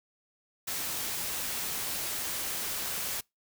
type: noise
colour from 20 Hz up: white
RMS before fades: -34 dBFS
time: 0.67-3.21 s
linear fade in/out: 10 ms
effects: noise-tail reverb RT60 0.2 s tail -26 dB re dry